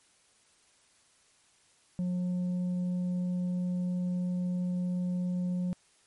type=tone with tanh clipping; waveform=triangle; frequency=179.7 Hz; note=F3; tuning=50 cents sharp; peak=-29 dBFS; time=1.99-5.73 s; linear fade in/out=0 ms; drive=8 dB; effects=white hiss -65 dBFS RMS until 6.06 s + MP3 48 kbps